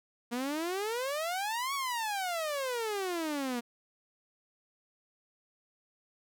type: exponential two-way sweep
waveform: sawtooth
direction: up then down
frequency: 233.1 to 1136 to 233.1 Hz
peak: -28 dBFS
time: 0.31-3.61 s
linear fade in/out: 20 ms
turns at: 1.74 s
effects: none